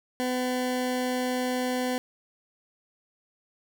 20% pulse tone, 252 Hz, B3, 35 cents sharp, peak -21 dBFS, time 0.2-1.98 s, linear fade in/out 0 ms, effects 9-bit

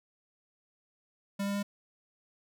square tone with pitch steps, 199.3 / 200.7 / 202.1 Hz, G3 / G3 / G#3, +29 / +41 / -47 cents, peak -31 dBFS, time 1.39-1.63 s, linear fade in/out 10 ms, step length 80 ms, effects none

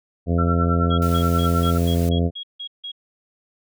harmonic tone, 85.3 Hz, F2, 40 cents flat, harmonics 1 / 2 / 3 / 4 / 5 / 6 / 7 / 8, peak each -19 / -22 / -25 / -32 / -29 / -31 / -36 / -33 dBFS, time 0.26-2.31 s, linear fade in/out 50 ms
sine tone with tremolo, 1348 Hz, E6, 38 cents sharp, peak -21 dBFS, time 0.38-1.78 s, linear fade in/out 10 ms, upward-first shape sine, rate 9.4 Hz, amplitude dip 80%
sine tone bursts, 3300 Hz, G#7, 12 cents flat, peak -29 dBFS, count 9, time 0.9-2.918 s, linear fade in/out 10 ms, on 82 ms, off 160 ms
white high-pass noise, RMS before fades -38 dBFS, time 1.02-2.09 s, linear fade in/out 0 ms, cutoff 140 Hz, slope 48 dB/octave
effects none

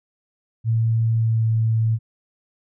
sine tone with pitch glide, 113.4 to 112.1 Hz, A#2 to A2, -47 to +33 cents, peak -16 dBFS, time 0.64-1.99 s, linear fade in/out 50 ms, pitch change -20 cents, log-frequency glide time 1.15-1.44 s, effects none

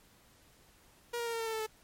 sawtooth tone with pitch steps, 475.8 / 469.8 / 463.9 / 458 / 452.2 / 446.5 / 440.9 / 435.3 Hz, A#4 / A#4 / A#4 / A#4 / A4 / A4 / A4 / A4, +35 / +13 / -8 / -31 / +47 / +25 / +4 / -19 cents, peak -30 dBFS, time 1.13-1.666 s, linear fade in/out 10 ms, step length 67 ms, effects pink hiss -63 dBFS RMS until 1.83 s + MP3 64 kbps

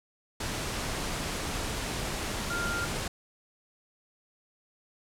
sine tone in noise, 1396.9 Hz, F6, in tune, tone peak -31 dBFS, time 2.5-2.85 s, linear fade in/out 5 ms, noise pink, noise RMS -33 dBFS, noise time 0.4-3.08 s, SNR -1 dB, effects low-pass 10000 Hz 12 dB/octave

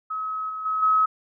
sine tone with level steps, 1280 Hz, D#6, 49 cents sharp, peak -26 / -29 / -22 / -16 dBFS, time 0.1-1.06 s, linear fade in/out 10 ms, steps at 0.49 / 0.65 / 0.82 s, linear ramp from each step 10 ms, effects none

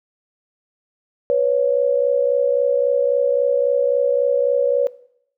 sine tone pair together, 493.3 / 557 Hz, B4 / C#5, -2 / +8 cents, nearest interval major second, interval 210 cents, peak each -17 dBFS, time 1.3-4.87 s, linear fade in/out 0 ms, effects noise-tail reverb RT60 0.7 s tail -20 dB re dry

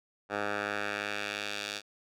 10% pulse tone with band-pass filter sweep, 102.9 Hz, G#2, 16 cents flat, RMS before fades -35 dBFS, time 0.29-1.82 s, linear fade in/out 50 ms, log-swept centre 1100 to 4100 Hz, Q 1.2, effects none

